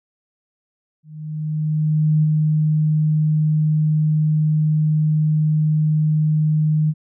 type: tone with ADSR envelope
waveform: sine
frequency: 154 Hz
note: D#3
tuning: 17 cents flat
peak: -12 dBFS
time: 1.03-6.94 s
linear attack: 1200 ms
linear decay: 28 ms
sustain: -2 dB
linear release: 46 ms
effects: none